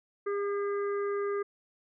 harmonic tone, 404.1 Hz, G#4, 47 cents flat, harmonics 1 / 3 / 4 / 5, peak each -29 / -38 / -46 / -48 dBFS, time 0.26-1.43 s, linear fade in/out 10 ms, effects none

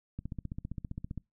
click train, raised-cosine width 5 ms, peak -25 dBFS, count 16, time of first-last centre 0.19-1.177 s, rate 15.2 Hz, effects noise-tail reverb RT60 0.2 s tail -25 dB re dry

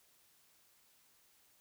silence, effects white hiss -69 dBFS RMS until 1.6 s

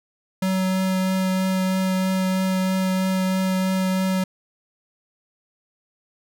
square tone with vibrato, 187.9 Hz, F#3, 27 cents sharp, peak -20 dBFS, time 0.42-4.24 s, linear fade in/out 5 ms, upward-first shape triangle, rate 3.1 Hz, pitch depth 11 cents each way, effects none

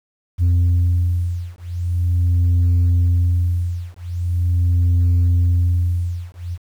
sine beating tone pair, 87.31 / 87.73 Hz, F2 / F2, 0 / +8 cents, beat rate 0.42 Hz, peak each -15 dBFS, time 0.38-6.58 s, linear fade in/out 50 ms, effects tanh soft clip ceiling -11 dBFS + 8-bit

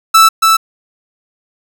45% pulse tone with echo, 1318.5 Hz, E6, in tune, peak -3 dBFS, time 0.14-0.29 s, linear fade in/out 10 ms, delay 280 ms, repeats 1, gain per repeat -3 dB, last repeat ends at 0.57 s, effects none

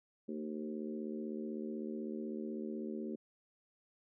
harmonic tone with a mistuned harmonic, 76 Hz, D#2, 40 cents flat, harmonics 3 / 4 / 5 / 6 / 7, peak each -41 / -45 / -44 / -52 / -52 dBFS, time 0.28-3.16 s, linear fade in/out 10 ms, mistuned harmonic 3, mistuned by -29 cents, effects none

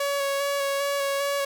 sawtooth tone with vibrato, 560 Hz, C#5, 18 cents sharp, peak -20 dBFS, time 0-1.45 s, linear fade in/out 5 ms, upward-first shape square, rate 2.5 Hz, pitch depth 13 cents each way, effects none

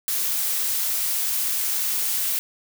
blue noise, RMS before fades -24 dBFS, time 0.08-2.39 s, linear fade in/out 0 ms, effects none

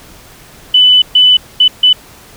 sine tone bursts at uneven times, 2996 Hz, F#7, 21 cents sharp, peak -3 dBFS, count 4, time 0.74-1.02 / 1.15-1.37 / 1.6-1.68 / 1.83-1.93 s, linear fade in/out 5 ms, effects pink hiss -38 dBFS RMS until 2.36 s

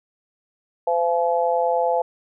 harmonic tone, 170.6 Hz, F3, 40 cents flat, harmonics 3 / 4 / 5, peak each -21 / -22 / -23 dBFS, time 0.87-2.02 s, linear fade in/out 5 ms, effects none

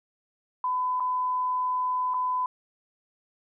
sine tone with dropouts, 1006 Hz, B5, 32 cents sharp, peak -24 dBFS, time 0.64-2.46 s, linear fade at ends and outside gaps 2 ms, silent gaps 0.999-1.004 / 2.138-2.142 s, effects none

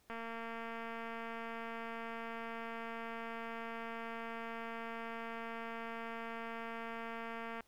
click train, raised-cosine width 0.5 ms, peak -30 dBFS, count 1720, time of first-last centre 0.1-7.607 s, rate 229 Hz, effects pink hiss -71 dBFS RMS until 7.67 s

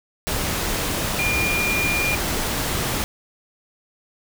sine tone in noise, 2409 Hz, D7, 43 cents sharp, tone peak -21 dBFS, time 1.19-2.15 s, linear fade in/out 0 ms, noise pink, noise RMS -24 dBFS, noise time 0.27-3.04 s, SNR 0 dB, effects none

